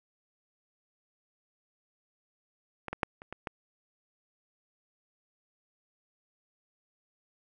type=clicks; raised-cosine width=0.5 ms; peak=-21 / -19 / -11 / -30 / -24 / -19 dBFS; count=6; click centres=2.883 / 2.93 / 3.032 / 3.219 / 3.326 / 3.472 s; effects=none